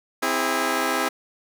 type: chord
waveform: 10% pulse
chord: C augmented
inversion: none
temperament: just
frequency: 261.6 / 327 / 408.8 Hz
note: C4 / E4 / G#4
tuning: 0 / -14 / -27 cents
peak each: -18 dBFS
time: 0.22-1.09 s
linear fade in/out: 10 ms
effects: none